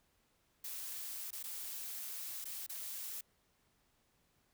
blue noise with dropouts, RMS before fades -44 dBFS, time 0.64-3.21 s, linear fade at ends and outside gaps 5 ms, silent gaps 1.307-1.328 / 1.429-1.438 / 2.444-2.453 / 2.665-2.694 s, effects pink hiss -75 dBFS RMS until 4.53 s

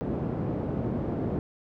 pink band-pass noise, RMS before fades -30 dBFS, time 0.01-1.39 s, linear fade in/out 0 ms, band 110 to 440 Hz, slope 12 dB/octave, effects none

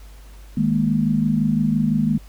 sine chord, D# suspended fourth, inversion none, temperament just, 155.56 / 207.4 / 233.3 Hz, D#3 / G#3 / A#3, 0 / -2 / +2 cents, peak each -22 / -20 / -20 dBFS, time 0.57-2.18 s, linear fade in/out 5 ms, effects added 50 Hz sine -39 dBFS peak until 2.28 s + pink hiss -51 dBFS RMS until 2.28 s

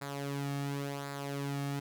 sawtooth tone with flanger, 140.7 Hz, C#3, 26 cents sharp, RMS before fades -37 dBFS, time 0.01-1.8 s, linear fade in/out 10 ms, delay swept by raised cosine 0.33 to 2.03 ms, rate 0.92 Hz, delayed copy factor -0.6, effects none

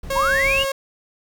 brown noise, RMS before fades -32 dBFS, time 0.03-0.65 s, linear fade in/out 5 ms
sawtooth tone, 544 Hz, C#5, 33 cents flat, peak -17 dBFS, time 0.1-0.72 s, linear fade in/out 5 ms
sine linear sweep, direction up, 880 to 2960 Hz, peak -17 dBFS, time 0.15-0.64 s, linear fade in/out 20 ms
effects none

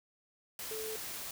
sine tone in noise, 437.8 Hz, A4, 9 cents flat, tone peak -39 dBFS, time 0.71-0.96 s, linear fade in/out 2 ms, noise white, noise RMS -42 dBFS, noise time 0.59-1.31 s, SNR 0 dB, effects none

